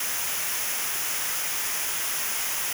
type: noise with comb filter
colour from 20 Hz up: white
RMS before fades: -28 dBFS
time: 0-2.73 s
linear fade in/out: 5 ms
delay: 0.24 ms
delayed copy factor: -0.55
effects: none